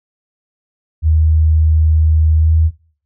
sine tone with pitch glide, 78.7 to 80.08 Hz, D#2 to E2, +20 to -50 cents, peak -8 dBFS, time 1.02-2.71 s, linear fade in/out 50 ms, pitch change +30 cents, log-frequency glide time 2.39-2.52 s, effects noise-tail reverb RT60 0.5 s tail -21 dB re dry

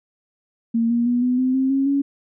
sine tone with pitch steps, 230 / 236.5 / 243.1 / 249.9 / 257 / 264.2 / 271.6 / 279.3 Hz, A#3 / A#3 / B3 / B3 / C4 / C4 / C#4 / C#4, -23 / +25 / -27 / +21 / -31 / +17 / -35 / +13 cents, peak -16 dBFS, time 0.74-2.02 s, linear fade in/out 10 ms, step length 160 ms, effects none

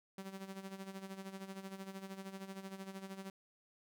sawtooth tone with tremolo, 192.9 Hz, G3, 28 cents flat, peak -39 dBFS, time 0.18-3.3 s, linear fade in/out 2 ms, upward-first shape sine, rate 13 Hz, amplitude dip 70%, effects none

